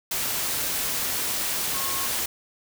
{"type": "tone in noise", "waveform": "sine", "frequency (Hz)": 1086, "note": "C#6", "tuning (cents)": -36, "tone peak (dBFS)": -34, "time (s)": [1.74, 2.07], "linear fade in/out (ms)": 5, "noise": "white", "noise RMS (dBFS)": -27, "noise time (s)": [0.11, 2.26], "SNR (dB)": -10, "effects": []}